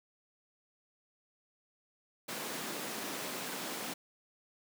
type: high-pass noise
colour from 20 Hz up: pink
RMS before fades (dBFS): -40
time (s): 2.28-3.94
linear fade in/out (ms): 10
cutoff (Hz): 190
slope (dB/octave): 24
effects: none